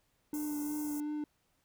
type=tone with vibrato; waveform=triangle; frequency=297.5 Hz; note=D4; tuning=22 cents sharp; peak=-32 dBFS; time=0.33-1.24 s; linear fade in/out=2 ms; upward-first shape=sine; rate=2.8 Hz; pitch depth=19 cents each way
type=band-stop noise; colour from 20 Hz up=white; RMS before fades=-46 dBFS; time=0.34-1 s; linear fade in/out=0 ms; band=1100 to 5800 Hz; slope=48 dB/octave
effects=pink hiss -75 dBFS RMS until 1.64 s